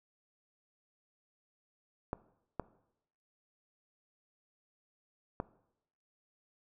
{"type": "clicks", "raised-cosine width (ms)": 1, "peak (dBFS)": -20, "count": 3, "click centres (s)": [2.131, 2.597, 5.401], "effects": ["noise-tail reverb RT60 0.8 s tail -19 dB re dry"]}